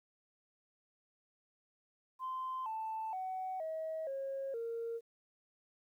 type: tone with pitch steps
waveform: sine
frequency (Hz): 1037 / 882.1 / 750.4 / 638.3 / 543 / 461.9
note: C6 / A5 / F#5 / D#5 / C#5 / A#4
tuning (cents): -16 / +4 / +24 / +44 / -36 / -16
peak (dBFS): -36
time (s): 2.19-5.01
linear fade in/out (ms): 50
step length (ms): 470
effects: tanh soft clip ceiling -33 dBFS + 12-bit